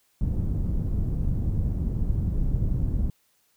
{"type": "low-pass noise", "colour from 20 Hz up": "pink", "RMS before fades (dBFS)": -25, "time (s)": [0.21, 3.1], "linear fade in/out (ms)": 2, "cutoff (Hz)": 150, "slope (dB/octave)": 12, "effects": ["white hiss -67 dBFS RMS until 3.56 s"]}